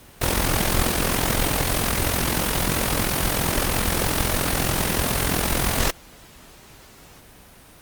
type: noise with amplitude modulation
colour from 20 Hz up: pink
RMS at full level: -18 dBFS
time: 0.21-5.91 s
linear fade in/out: 10 ms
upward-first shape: sine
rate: 43.1 Hz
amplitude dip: 65%
effects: pink hiss -47 dBFS RMS until 7.81 s + Opus 32 kbps